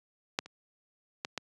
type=clicks; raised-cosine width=0.2 ms; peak=-10 / -30 / -16 / -16 dBFS; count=4; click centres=0.389 / 0.46 / 1.249 / 1.377 s; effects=high-pass 150 Hz 12 dB/octave + resampled to 24000 Hz